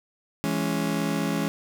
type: chord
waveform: 35% pulse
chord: C# minor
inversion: first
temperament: just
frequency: 166.31 / 207.9 / 277.2 Hz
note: E3 / G#3 / C#4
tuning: +16 / +2 / 0 cents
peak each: -27 dBFS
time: 0.44-1.48 s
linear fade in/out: 0 ms
effects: none